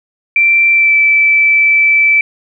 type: tone with pitch glide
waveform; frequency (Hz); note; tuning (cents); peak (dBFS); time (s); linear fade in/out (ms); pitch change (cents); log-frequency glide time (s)
sine; 2349 to 2319; D7 to D7; 0 to -22; -6; 0.36-2.21; 2; -22; 0.71-0.95
effects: none